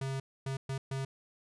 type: tone bursts at uneven times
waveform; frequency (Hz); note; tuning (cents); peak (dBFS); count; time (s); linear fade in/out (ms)
square; 134.6; C3; +49; -34; 4; 0.01-0.2 / 0.46-0.57 / 0.69-0.78 / 0.91-1.05; 5
effects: resampled to 24000 Hz